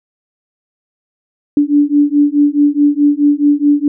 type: beating tone pair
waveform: sine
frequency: 288.4 / 293.1 Hz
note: D4 / D4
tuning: -31 / -3 cents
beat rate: 4.7 Hz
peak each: -11 dBFS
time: 1.57-3.88 s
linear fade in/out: 2 ms
effects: none